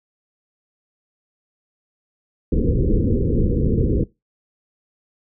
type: low-pass noise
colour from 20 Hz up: pink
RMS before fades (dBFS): -18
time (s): 2.52-4.04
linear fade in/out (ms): 5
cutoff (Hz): 500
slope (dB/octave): 96
effects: noise-tail reverb RT60 0.2 s tail -20 dB re dry